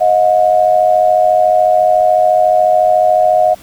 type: tone pair together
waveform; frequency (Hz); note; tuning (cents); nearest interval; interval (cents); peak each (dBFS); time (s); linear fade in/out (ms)
sine; 628 / 722; D#5 / F#5; +16 / -43; major second; 241; -10; 0-3.55; 20
effects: pink hiss -40 dBFS RMS until 3.62 s